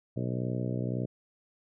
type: harmonic tone with a mistuned harmonic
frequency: 61.74 Hz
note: B1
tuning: in tune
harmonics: 2 / 3 / 4 / 5 / 6 / 7 / 8 / 9 / 10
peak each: -32 / -36 / -38 / -40 / -42 / -43 / -44 / -45 / -46 dBFS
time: 0.16-1.06 s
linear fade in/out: 10 ms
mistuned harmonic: 10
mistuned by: +22 cents
effects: none